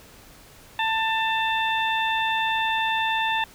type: harmonic tone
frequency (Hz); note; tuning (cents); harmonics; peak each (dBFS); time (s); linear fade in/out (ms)
890; A5; +20; 1 / 2 / 3 / 4; -24 / -27 / -29 / -30; 0.79-3.44; 2
effects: pink hiss -49 dBFS RMS until 3.54 s